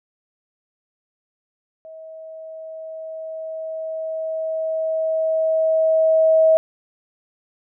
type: tone with level ramp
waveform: sine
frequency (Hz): 640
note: D#5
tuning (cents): +49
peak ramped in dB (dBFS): -36 to -10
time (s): 1.85-6.57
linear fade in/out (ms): 0
effects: none